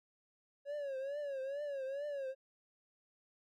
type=tone with vibrato; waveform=triangle; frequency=557 Hz; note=C#5; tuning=8 cents sharp; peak=-36 dBFS; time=0.65-2.35 s; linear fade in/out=50 ms; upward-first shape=triangle; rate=2.3 Hz; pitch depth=120 cents each way; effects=none